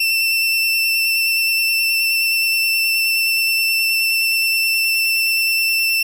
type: tone with vibrato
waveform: 30% pulse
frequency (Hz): 2681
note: E7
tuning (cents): +29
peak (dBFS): -12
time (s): 0-6.03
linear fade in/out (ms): 5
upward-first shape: sine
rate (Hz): 9.5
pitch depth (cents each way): 13
effects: 8-bit